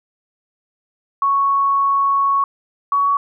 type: tone pair in turn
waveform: sine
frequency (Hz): 1108.7 / 1124.2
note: C#6 / C#6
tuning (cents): 0 / +24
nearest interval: unison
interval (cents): 24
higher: second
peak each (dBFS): -13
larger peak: neither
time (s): 1.22-2.44 / 2.92-3.17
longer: first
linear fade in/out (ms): 2
effects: none